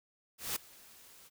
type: noise with ADSR envelope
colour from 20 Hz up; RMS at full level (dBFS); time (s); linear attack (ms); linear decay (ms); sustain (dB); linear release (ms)
white; -34; 0.38-1.3; 180; 6; -23; 33
effects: none